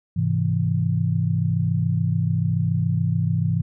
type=chord; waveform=sine; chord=Ab augmented; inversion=none; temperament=equal; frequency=103.83 / 130.81 / 164.81 Hz; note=Ab2 / C3 / E3; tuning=0 / 0 / 0 cents; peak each=-23 / -24 / -22 dBFS; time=0.16-3.62 s; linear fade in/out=10 ms; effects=none